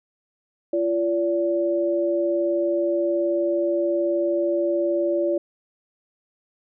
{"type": "tone pair together", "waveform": "sine", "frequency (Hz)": [342.8, 576], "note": ["F4", "D5"], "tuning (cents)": [-32, -34], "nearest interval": "major sixth", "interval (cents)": 898, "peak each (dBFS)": -22, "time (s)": [0.73, 5.38], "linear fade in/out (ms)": 5, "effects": []}